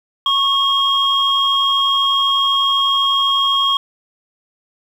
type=tone pair together; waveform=sine; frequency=1100 / 3256 Hz; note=C#6 / G#7; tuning=-14 / -35 cents; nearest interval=octave + perfect fifth; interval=1879 cents; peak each=-16 / -14 dBFS; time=0.26-3.77 s; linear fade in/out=2 ms; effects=tanh soft clip ceiling -5 dBFS + 7-bit